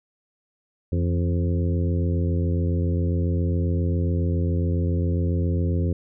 harmonic tone with a mistuned harmonic, 87.31 Hz, F2, in tune, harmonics 1 / 2 / 3 / 4 / 5 / 6, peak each -21 / -27 / -31 / -33 / -35 / -37 dBFS, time 0.92-5.93 s, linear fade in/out 5 ms, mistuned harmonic 2, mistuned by -69 cents, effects none

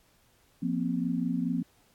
sine chord, F suspended fourth, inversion none, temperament equal with one note detuned, 174.61 / 236.9 / 261.6 Hz, F3 / Bb3 / C4, 0 / +28 / 0 cents, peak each -31 dBFS, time 0.62-1.63 s, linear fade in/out 10 ms, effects pink hiss -65 dBFS RMS until 1.94 s + AAC 64 kbps

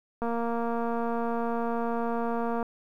click train, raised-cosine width 1 ms, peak -18 dBFS, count 562, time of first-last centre 0.22-2.628 s, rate 233 Hz, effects 10-bit

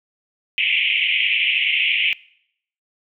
white band-pass noise, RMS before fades -19 dBFS, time 0.58-2.13 s, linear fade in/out 0 ms, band 2100 to 3100 Hz, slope 96 dB/octave, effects noise-tail reverb RT60 0.7 s tail -23 dB re dry

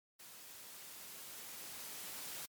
white noise with level ramp, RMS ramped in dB -55 to -45 dBFS, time 0.19-2.46 s, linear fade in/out 10 ms, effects high-pass 100 Hz 12 dB/octave + MP3 96 kbps

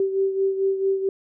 sine beating tone pair, 386.9 / 391.4 Hz, G4 / G4, -23 / -3 cents, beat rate 4.5 Hz, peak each -20 / -27 dBFS, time 0-1.09 s, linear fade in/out 2 ms, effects none

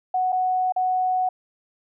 sine tone with dropouts, 740 Hz, F#5, in tune, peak -19 dBFS, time 0.14-1.29 s, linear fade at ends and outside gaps 5 ms, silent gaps 0.322-0.326 / 0.723-0.762 s, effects none

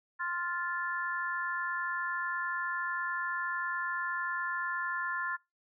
sine chord, F major, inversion second, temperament just, 1047.7 / 1396.9 / 1746.1 Hz, C6 / F6 / A6, +2 / 0 / -14 cents, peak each -37 / -37 / -35 dBFS, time 0.19-5.37 s, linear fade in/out 20 ms, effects noise-tail reverb RT60 0.2 s tail -20 dB re dry

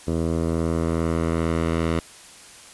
10% pulse tone with low-pass filter sweep, 82.41 Hz, E2, in tune, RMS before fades -23 dBFS, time 0.07-2 s, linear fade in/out 10 ms, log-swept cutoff 620 to 3300 Hz, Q 0.7, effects white hiss -45 dBFS RMS until 2.73 s + resampled to 24000 Hz

